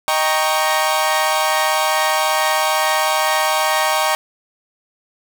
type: chord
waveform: sawtooth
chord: Eb dominant seventh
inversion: none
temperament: equal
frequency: 622.3 / 784 / 932.3 / 1108.7 Hz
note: Eb5 / G5 / Bb5 / Db6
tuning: 0 / 0 / 0 / 0 cents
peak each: -17 dBFS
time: 0.08-4.15 s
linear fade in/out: 0 ms
effects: none